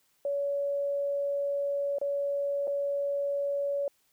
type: tone with dropouts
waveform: sine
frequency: 565 Hz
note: C#5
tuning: 33 cents sharp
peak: -27 dBFS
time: 0.25-3.88 s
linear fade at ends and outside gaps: 2 ms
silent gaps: 1.985-2.014 / 2.672-2.677 s
effects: white hiss -70 dBFS RMS until 4.12 s